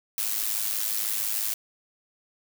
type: noise with amplitude modulation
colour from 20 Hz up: blue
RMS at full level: -25 dBFS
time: 0.18-1.54 s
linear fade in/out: 2 ms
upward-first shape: sine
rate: 106 Hz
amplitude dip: 70%
effects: none